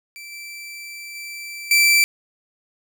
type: tone with level steps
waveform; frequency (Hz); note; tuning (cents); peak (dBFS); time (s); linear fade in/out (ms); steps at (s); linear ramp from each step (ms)
sawtooth; 2334; D7; -11; -32 / -30 / -28 / -9; 0.16-2.04; 0; 0.32 / 1.15 / 1.71; 2
effects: none